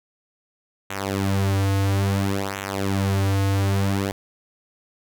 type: tone with flanger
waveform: sawtooth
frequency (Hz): 98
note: G2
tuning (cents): 0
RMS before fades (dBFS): -22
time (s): 0.9-4.12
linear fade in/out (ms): 5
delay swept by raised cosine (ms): 0.2 to 5.1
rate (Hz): 0.59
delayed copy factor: -0.85
effects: none